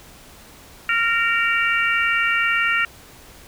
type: harmonic tone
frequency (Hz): 462.1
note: A#4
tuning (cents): -15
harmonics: 3 / 4 / 5 / 6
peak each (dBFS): -21 / -22 / -23 / -24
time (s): 0.89-2.85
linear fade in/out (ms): 2
effects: pink hiss -45 dBFS RMS until 3.47 s